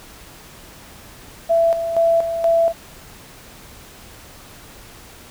sine tone with tremolo, 667 Hz, E5, 20 cents sharp, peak -12 dBFS, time 1.49-2.73 s, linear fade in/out 20 ms, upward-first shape square, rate 2.1 Hz, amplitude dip 60%, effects pink hiss -42 dBFS RMS until 5.3 s

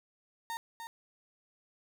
35% pulse tone with echo, 920 Hz, A#5, 23 cents flat, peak -34 dBFS, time 0.5-0.57 s, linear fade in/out 0 ms, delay 300 ms, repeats 1, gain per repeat -6 dB, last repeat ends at 0.87 s, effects none

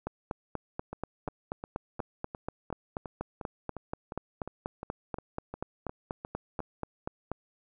two click trains, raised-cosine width 1 ms, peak -19 / -24 dBFS, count 31 / 17, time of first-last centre 0.07-7.316 / 0.93-6.604 s, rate 4.14 / 2.82 Hz, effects none

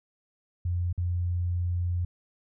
sine tone with dropouts, 88 Hz, F2, 14 cents sharp, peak -25 dBFS, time 0.65-2.05 s, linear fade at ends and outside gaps 5 ms, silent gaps 0.928-0.977 s, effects none

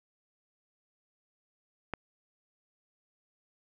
click, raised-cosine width 0.5 ms, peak -18 dBFS, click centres 1.937 s, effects none

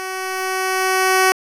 10% pulse tone with level ramp, 376.2 Hz, F#4, 29 cents sharp, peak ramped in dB -17 to -3 dBFS, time 0-1.32 s, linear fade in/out 0 ms, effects resampled to 32000 Hz + 7-bit

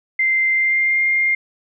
sine tone with pitch glide, 2085 to 2115 Hz, C7 to C7, -7 to +18 cents, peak -14 dBFS, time 0.19-1.35 s, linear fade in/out 5 ms, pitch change +25 cents, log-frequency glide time 0.51-1.02 s, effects none

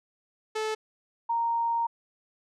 sawtooth / sine tone pair in turn, 435 / 929.2 Hz, A4 / A#5, -20 / -6 cents, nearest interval octave + minor second, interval 1314 cents, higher second, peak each -24 dBFS, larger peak neither, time 0.55-0.75 / 1.29-1.87 s, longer second, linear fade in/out 10 ms, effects low-pass 7000 Hz 12 dB/octave

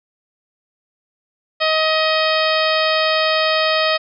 harmonic tone, 630 Hz, D#5, 21 cents sharp, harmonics 1 / 2 / 3 / 4 / 5 / 6 / 7 / 8, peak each -18 / -21 / -23 / -24 / -25 / -26 / -26 / -27 dBFS, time 1.6-3.98 s, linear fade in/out 20 ms, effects none

